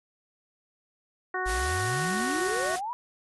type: harmonic tone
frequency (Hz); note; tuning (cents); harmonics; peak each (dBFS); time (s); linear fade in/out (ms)
370; F#4; 0; 1 / 2 / 3 / 4 / 5; -34 / -34 / -34 / -34 / -34; 1.34-2.76; 5
type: low-pass noise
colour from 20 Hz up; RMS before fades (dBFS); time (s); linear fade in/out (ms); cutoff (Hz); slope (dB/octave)
white; -37; 1.45-2.81; 50; 11000; 96
type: exponential sweep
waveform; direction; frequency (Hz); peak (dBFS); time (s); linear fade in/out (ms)
sine; up; 49 to 1005; -30; 1.46-2.93; 0
effects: none